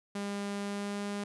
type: tone with pitch glide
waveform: sawtooth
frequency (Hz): 201.7 to 203.2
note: G3 to G#3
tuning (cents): +50 to -38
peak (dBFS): -30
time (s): 0.15-1.24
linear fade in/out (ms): 5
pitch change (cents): +12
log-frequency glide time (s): 0.61-1.03
effects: resampled to 24000 Hz